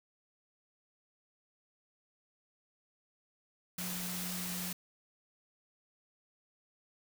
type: tone in noise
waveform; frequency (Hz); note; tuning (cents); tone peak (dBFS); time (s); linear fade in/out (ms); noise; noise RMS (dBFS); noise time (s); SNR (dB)
sine; 180; F#3; -47; -41; 3.78-4.73; 5; white; -40; 3.78-4.73; -4
effects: none